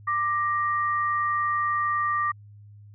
sine tone pair together, 1181.8 / 1876 Hz, D6 / A#6, +10 / +11 cents, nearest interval minor sixth, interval 801 cents, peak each -23 / -29 dBFS, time 0.07-2.32 s, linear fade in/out 10 ms, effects added 103 Hz sine -45 dBFS peak until 2.94 s

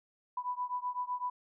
sine beating tone pair, 987.8 / 995.7 Hz, B5 / B5, 0 / +14 cents, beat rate 7.9 Hz, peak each -36 / -37 dBFS, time 0.37-1.3 s, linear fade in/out 5 ms, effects none

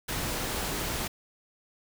pink noise, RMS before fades -32 dBFS, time 0.08-1.08 s, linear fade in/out 10 ms, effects none

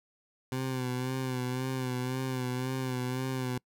20% pulse tone with vibrato, 128.3 Hz, C3, 34 cents flat, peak -26 dBFS, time 0.52-3.58 s, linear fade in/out 2 ms, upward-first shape sine, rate 1.9 Hz, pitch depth 42 cents each way, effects noise-tail reverb RT60 0.1 s tail -26 dB re dry

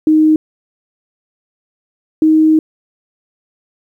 sine tone pair in turn, 311.1 / 313.8 Hz, D#4 / D#4, 0 / +15 cents, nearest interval unison, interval 15 cents, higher second, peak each -6 dBFS, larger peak neither, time 0.07-0.36 / 2.22-2.59 s, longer second, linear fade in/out 2 ms, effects 8-bit

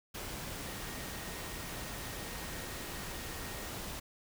sine tone in noise, 1864.7 Hz, A#6, in tune, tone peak -53 dBFS, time 0.65-3.69 s, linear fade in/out 10 ms, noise pink, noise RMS -42 dBFS, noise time 0.14-4 s, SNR -14 dB, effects none

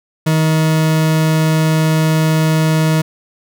40% pulse tone, 157.9 Hz, D#3, 26 cents sharp, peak -10 dBFS, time 0.26-3.02 s, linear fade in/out 10 ms, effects none

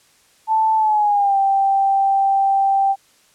sine tone with pitch glide, 880 to 784 Hz, A5 to G5, 0 to 0 cents, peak -13 dBFS, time 0.47-2.96 s, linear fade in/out 50 ms, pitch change -200 cents, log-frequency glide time 0.76-1.37 s, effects white hiss -55 dBFS RMS until 3.34 s + low-pass 10000 Hz 12 dB/octave

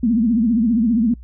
sine tone with vibrato, 228.3 Hz, A#3, 36 cents flat, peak -13 dBFS, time 0.03-1.14 s, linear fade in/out 5 ms, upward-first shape triangle, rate 15 Hz, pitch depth 180 cents each way, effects noise-tail reverb RT60 0.1 s tail -25 dB re dry + added 60 Hz sine -35 dBFS peak until 1.23 s

